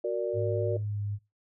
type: chord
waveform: sine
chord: Gb augmented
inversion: none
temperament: equal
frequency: 370 / 466.2 / 587.3 Hz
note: Gb4 / Bb4 / D5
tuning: 0 / 0 / 0 cents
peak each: -31 dBFS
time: 0.04-0.77 s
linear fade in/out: 5 ms
type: tone with pitch glide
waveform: sine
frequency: 105.1 to 102.46 Hz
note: G#2 to G#2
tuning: +21 to -23 cents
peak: -30 dBFS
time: 0.33-1.19 s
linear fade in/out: 50 ms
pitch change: -44 cents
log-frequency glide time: 0.79-1.01 s
effects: noise-tail reverb RT60 0.2 s tail -17 dB re dry